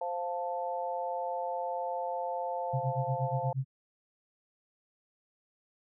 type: chord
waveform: sine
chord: F major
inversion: second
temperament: equal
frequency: 523.3 / 698.5 / 880 Hz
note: C5 / F5 / A5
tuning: 0 / 0 / 0 cents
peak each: -36 dBFS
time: 0.01-3.53 s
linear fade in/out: 5 ms
type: tone with tremolo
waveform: sine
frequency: 133 Hz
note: C3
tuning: 29 cents sharp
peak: -27 dBFS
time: 2.73-3.65 s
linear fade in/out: 10 ms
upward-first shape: sine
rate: 8.4 Hz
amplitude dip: 100%
effects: none